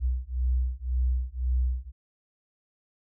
sine beating tone pair, 61.74 / 63.64 Hz, B1 / C2, 0 / -47 cents, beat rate 1.9 Hz, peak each -27 dBFS, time 0-1.92 s, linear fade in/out 50 ms, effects none

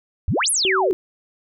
sine exponential two-way sweep, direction up then down, 65.41 to 11430 to 329.5 Hz, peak -17 dBFS, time 0.28-0.93 s, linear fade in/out 0 ms, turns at 0.5 s
sine tone, 380.4 Hz, F#4, 48 cents sharp, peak -20 dBFS, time 0.65-0.91 s, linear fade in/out 0 ms
effects none

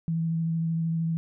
sine tone with vibrato, 164.1 Hz, E3, 8 cents flat, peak -24 dBFS, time 0.08-1.17 s, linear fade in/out 0 ms, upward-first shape triangle, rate 13 Hz, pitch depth 18 cents each way, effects none

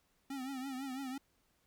square tone with vibrato, 265.5 Hz, C4, 25 cents sharp, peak -40 dBFS, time 0.3-1.18 s, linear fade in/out 5 ms, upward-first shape triangle, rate 6 Hz, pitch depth 100 cents each way, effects pink hiss -75 dBFS RMS until 1.66 s

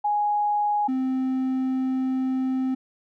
sine / triangle tone pair in turn, 830.6 / 260.6 Hz, G#5 / C4, 0 / -7 cents, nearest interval octave + minor sixth, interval 2007 cents, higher first, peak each -20 dBFS, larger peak neither, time 0.04-0.88 / 0.88-2.75 s, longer second, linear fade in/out 10 ms, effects none

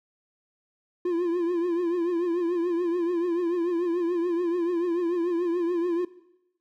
triangle tone with vibrato, 346.1 Hz, F4, 16 cents flat, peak -21 dBFS, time 1.05-6.05 s, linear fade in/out 5 ms, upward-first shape triangle, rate 6.9 Hz, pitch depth 89 cents each way, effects noise-tail reverb RT60 0.9 s tail -18 dB re dry

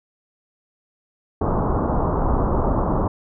pink low-pass noise, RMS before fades -20 dBFS, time 1.41-3.08 s, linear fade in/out 5 ms, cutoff 1200 Hz, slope 48 dB/octave, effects none

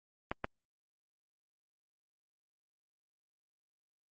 clicks, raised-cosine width 0.5 ms, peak -18 dBFS, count 2, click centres 0.315 / 0.444 s, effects Opus 32 kbps

